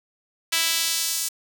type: tone with high-pass filter sweep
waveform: sawtooth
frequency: 329.3 Hz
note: E4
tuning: 2 cents flat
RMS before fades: -24 dBFS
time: 0.52-1.29 s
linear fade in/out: 10 ms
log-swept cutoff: 2600 to 6800 Hz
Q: 0.95
effects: 7-bit